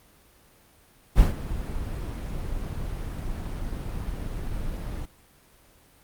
brown noise with ADSR envelope, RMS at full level -17 dBFS, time 1.15-5.06 s, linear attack 43 ms, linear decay 140 ms, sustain -14 dB, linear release 13 ms, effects pink hiss -57 dBFS RMS until 6.03 s + Opus 32 kbps

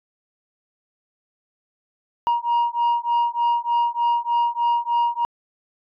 sine beating tone pair, 945 / 948.3 Hz, A#5 / A#5, +23 / +29 cents, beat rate 3.3 Hz, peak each -19 dBFS, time 2.27-5.25 s, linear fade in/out 0 ms, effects tanh soft clip ceiling -15 dBFS

